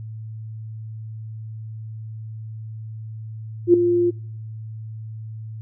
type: tone with ADSR envelope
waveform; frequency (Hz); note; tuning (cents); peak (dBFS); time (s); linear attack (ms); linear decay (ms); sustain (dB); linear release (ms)
sine; 349.2; F4; 0; -6; 3.67-4.11; 69; 4; -9; 17
effects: noise-tail reverb RT60 0.7 s tail -25 dB re dry + added 110 Hz sine -31 dBFS peak until 5.61 s